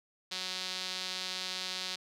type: tone with band-pass filter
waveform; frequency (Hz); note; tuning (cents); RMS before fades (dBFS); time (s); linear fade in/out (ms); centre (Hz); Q
sawtooth; 185; F#3; 0; -38; 0.31-1.96; 10; 4200; 2.5
effects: none